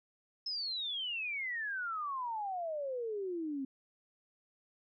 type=exponential sweep; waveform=sine; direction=down; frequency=5250 to 261.6 Hz; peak=-35 dBFS; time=0.46-3.65 s; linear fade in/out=5 ms; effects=none